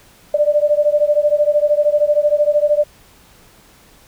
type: beating tone pair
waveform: sine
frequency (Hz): 587.3 / 600.3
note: D5 / D5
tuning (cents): 0 / +38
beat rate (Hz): 13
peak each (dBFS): -14 / -15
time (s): 0.34-2.84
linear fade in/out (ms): 5
effects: pink hiss -48 dBFS RMS until 4.07 s